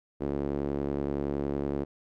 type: tone with band-pass filter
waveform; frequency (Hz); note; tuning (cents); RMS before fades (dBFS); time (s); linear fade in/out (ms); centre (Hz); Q
sawtooth; 70.7; C#2; +35; -31; 0.2-1.85; 20; 360; 1.8
effects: none